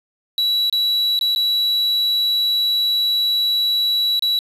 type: tone with dropouts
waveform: triangle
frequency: 3920 Hz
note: B7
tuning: 14 cents flat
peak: -14 dBFS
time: 0.38-4.39 s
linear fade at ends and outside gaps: 1 ms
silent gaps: 0.698-0.726 / 1.191-1.211 / 1.35-1.36 / 4.194-4.223 s
effects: resampled to 32000 Hz + 7-bit